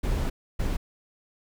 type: noise bursts at uneven times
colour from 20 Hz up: brown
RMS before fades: -26 dBFS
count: 2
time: 0.03-0.3 / 0.59-0.77 s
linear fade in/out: 10 ms
effects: none